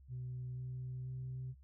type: tone with pitch steps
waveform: sine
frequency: 126.1 / 127.57 / 129.05 Hz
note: B2 / C3 / C3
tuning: +36 / -43 / -23 cents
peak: -39 dBFS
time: 0.08-1.55 s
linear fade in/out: 50 ms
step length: 490 ms
effects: tanh soft clip ceiling -37 dBFS + added 67 Hz sine -57 dBFS peak until 1.63 s